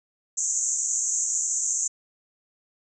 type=band-pass noise; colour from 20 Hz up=white; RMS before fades=-26 dBFS; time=0.37-1.88 s; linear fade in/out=10 ms; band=6300 to 7500 Hz; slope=96 dB/octave; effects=none